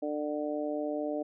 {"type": "harmonic tone", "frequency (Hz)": 149.2, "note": "D3", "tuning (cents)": 28, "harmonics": [2, 3, 4, 5], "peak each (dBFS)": [-34, -38, -34, -42], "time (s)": [0.02, 1.23], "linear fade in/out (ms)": 10, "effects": []}